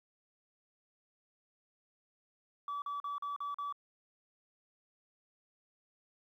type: tone bursts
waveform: sine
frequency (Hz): 1149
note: D6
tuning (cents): -38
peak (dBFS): -34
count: 6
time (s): 2.68-3.725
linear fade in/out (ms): 2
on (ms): 140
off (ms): 41
effects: tanh soft clip ceiling -34 dBFS + 12-bit